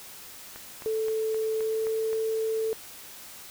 click train, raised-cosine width 0.5 ms, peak -27 dBFS, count 7, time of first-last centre 0.56-2.131 s, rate 3.82 Hz
sine tone with pitch glide, 440 to 443.1 Hz, A4 to A4, 0 to +12 cents, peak -25 dBFS, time 0.86-2.73 s, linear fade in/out 0 ms, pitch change +12 cents, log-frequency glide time 1.63-1.86 s
effects white hiss -45 dBFS RMS until 3.5 s

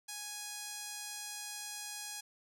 sawtooth tone with band-pass filter, 830.6 Hz, G#5, in tune, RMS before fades -44 dBFS, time 0.08-2.21 s, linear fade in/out 10 ms, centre 7700 Hz, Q 1.1, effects none

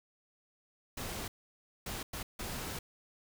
pink noise bursts at uneven times, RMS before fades -40 dBFS, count 4, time 0.97-1.28 / 1.86-2.03 / 2.13-2.23 / 2.39-2.79 s, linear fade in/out 5 ms, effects none

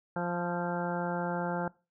harmonic tone with a mistuned harmonic, 174.8 Hz, F3, 2 cents sharp, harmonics 1 / 2 / 3 / 4 / 5 / 6 / 7 / 8 / 9, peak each -34 / -39 / -37 / -39 / -37 / -48 / -51 / -40 / -44 dBFS, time 0.16-1.68 s, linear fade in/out 2 ms, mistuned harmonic 8, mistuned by -22 cents, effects noise-tail reverb RT60 0.3 s tail -22 dB re dry

